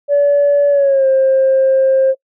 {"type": "tone with pitch glide", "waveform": "sine", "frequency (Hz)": [573, 531.5], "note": ["D5", "C5"], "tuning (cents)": [-43, 27], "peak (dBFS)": -7, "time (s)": [0.08, 2.15], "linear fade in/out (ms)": 50, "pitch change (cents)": -130, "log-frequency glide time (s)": [0.7, 1.07], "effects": ["noise-tail reverb RT60 0.1 s tail -25 dB re dry", "tanh soft clip ceiling -5 dBFS"]}